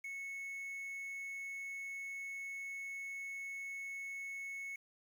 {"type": "tone with quantisation", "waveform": "triangle", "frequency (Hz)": 2202, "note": "C#7", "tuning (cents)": -12, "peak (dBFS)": -40, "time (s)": [0.04, 4.76], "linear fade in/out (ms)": 5, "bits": 10, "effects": []}